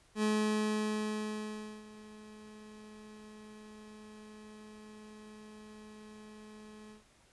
30% pulse tone with ADSR envelope, 213.6 Hz, G#3, 49 cents sharp, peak -25 dBFS, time 0.15-7.04 s, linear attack 80 ms, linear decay 1600 ms, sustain -22 dB, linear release 130 ms, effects pink hiss -65 dBFS RMS until 7.32 s + resampled to 24000 Hz

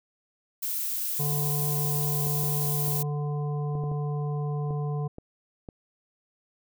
violet noise, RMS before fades -30 dBFS, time 0.62-3.03 s, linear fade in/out 10 ms
harmonic tone, 146.83 Hz, D3, in tune, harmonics 1 / 3 / 5 / 7, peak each -27 / -37 / -41 / -44 dBFS, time 1.19-5.08 s, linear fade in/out 10 ms
clicks, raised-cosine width 2 ms, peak -26 dBFS, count 9, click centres 2.269 / 2.436 / 2.881 / 3.753 / 3.838 / 3.916 / 4.707 / 5.184 / 5.688 s
effects none

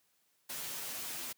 white noise with comb filter, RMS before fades -41 dBFS, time 0.49-1.33 s, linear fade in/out 10 ms, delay 10 ms, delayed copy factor -0.65, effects white hiss -74 dBFS RMS until 1.37 s + high-pass 100 Hz 12 dB/octave

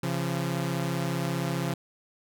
sawtooth tone pair together, 136.22 / 171.4 Hz, C#3 / F3, -30 / -32 cents, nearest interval major third, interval 398 cents, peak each -26 dBFS, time 0.03-1.74 s, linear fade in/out 5 ms, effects none

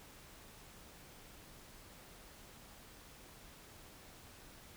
silence, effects pink hiss -57 dBFS RMS until 4.76 s

